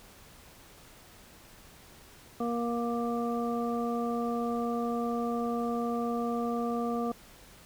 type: harmonic tone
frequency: 235.8 Hz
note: A#3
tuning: 20 cents sharp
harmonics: 1 / 2 / 3 / 5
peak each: -31 / -34 / -36 / -38 dBFS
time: 2.4-7.12 s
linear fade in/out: 5 ms
effects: pink hiss -54 dBFS RMS until 7.65 s